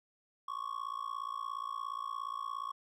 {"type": "tone with amplitude modulation", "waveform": "triangle", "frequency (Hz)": 1108.7, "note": "C#6", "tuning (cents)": 0, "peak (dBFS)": -31, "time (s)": [0.48, 2.72], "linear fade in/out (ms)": 5, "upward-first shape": "sine", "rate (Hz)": 57.1, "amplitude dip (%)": 100, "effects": []}